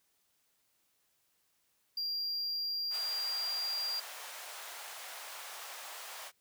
triangle tone, 4766 Hz, D8, 25 cents sharp, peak -32 dBFS, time 1.97-4 s, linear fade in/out 5 ms
pink high-pass noise, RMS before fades -46 dBFS, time 2.9-6.32 s, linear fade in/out 50 ms, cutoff 650 Hz, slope 24 dB/octave
effects white hiss -75 dBFS RMS until 6.4 s

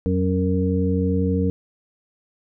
harmonic tone with a mistuned harmonic, 92.5 Hz, F#2, in tune, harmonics 1 / 2 / 3 / 5, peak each -22 / -22 / -25 / -25 dBFS, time 0.06-1.5 s, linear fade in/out 0 ms, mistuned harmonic 1, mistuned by -84 cents, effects none

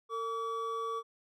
triangle tone pair together, 454 / 1144 Hz, A#4 / D6, -46 / -46 cents, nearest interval octave + major third, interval 1600 cents, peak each -36 / -33 dBFS, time 0.09-1.03 s, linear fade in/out 50 ms, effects none

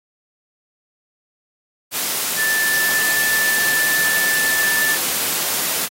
sine tone in noise, 1760 Hz, A6, in tune, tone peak -17 dBFS, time 2.36-4.98 s, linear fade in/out 50 ms, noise white, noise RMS -21 dBFS, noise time 1.91-5.89 s, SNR +1 dB, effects high-pass 150 Hz 12 dB/octave + AAC 48 kbps

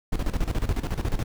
brown noise with tremolo, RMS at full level -23 dBFS, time 0.12-1.24 s, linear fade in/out 10 ms, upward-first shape square, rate 14 Hz, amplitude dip 75%, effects none

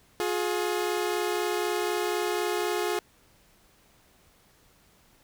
sawtooth tone pair together, 356.8 / 420.8 Hz, F4 / G#4, +37 / +23 cents, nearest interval minor third, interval 286 cents, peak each -25 dBFS, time 0.2-2.99 s, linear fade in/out 0 ms, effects pink hiss -61 dBFS RMS until 5.23 s

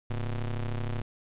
square ring-modulated tone, 61.74 Hz, B1, in tune, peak -27 dBFS, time 0.1-1.02 s, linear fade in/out 5 ms, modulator 45.2 Hz, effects resampled to 8000 Hz + 10-bit

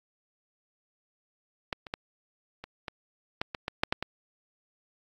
clicks, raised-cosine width 0.3 ms, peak -14 / -25 / -15 / -24 / -19 / -13 / -17 / -15 / -7 / -10 / -16 dBFS, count 11, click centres 1.728 / 1.868 / 1.939 / 2.64 / 2.882 / 3.415 / 3.548 / 3.681 / 3.835 / 3.925 / 4.026 s, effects AAC 64 kbps

